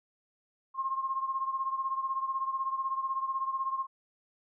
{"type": "beating tone pair", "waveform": "sine", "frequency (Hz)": [1065, 1081], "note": ["C6", "C#6"], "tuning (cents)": [30, -44], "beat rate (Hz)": 16, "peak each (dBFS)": [-31, -36], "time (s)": [0.74, 3.87], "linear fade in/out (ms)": 50, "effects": []}